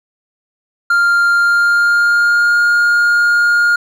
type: tone with pitch glide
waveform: triangle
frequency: 1396.9 to 1418.9 Hz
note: F6 to F6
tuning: 0 to +27 cents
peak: -7 dBFS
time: 0.9-3.76 s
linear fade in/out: 5 ms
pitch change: +27 cents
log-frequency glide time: 1.34-2.6 s
effects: none